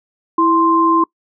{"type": "tone pair together", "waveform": "sine", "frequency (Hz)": [329.6, 1046.4], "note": ["E4", "C6"], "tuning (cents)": [0, 0], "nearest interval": "octave + minor sixth", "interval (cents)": 2000, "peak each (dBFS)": [-14, -12], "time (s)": [0.38, 1.04], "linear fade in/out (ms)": 5, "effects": ["noise-tail reverb RT60 0.1 s tail -24 dB re dry"]}